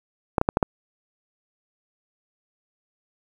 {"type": "clicks", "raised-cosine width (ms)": 1, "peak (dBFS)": -4, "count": 5, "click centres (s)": [0.382, 0.414, 0.489, 0.571, 0.628], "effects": ["7-bit"]}